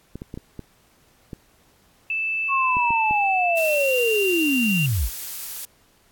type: clicks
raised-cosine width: 3 ms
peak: -20 dBFS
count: 9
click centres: 0.156 / 0.219 / 0.341 / 0.375 / 0.593 / 1.332 / 2.769 / 2.906 / 3.11 s
type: tone with pitch glide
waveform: sine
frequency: 2637 to 2770 Hz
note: E7 to F7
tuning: 0 to -15 cents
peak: -22 dBFS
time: 2.1-4.86 s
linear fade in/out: 2 ms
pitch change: +85 cents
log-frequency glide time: 3.49-3.96 s
type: linear sweep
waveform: sine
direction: down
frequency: 1108.7 to 39.33 Hz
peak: -19 dBFS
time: 2.48-5.1 s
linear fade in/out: 50 ms
type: noise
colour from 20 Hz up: blue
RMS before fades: -32 dBFS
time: 3.57-5.65 s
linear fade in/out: 0 ms
effects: pink hiss -59 dBFS RMS until 6.11 s + AAC 64 kbps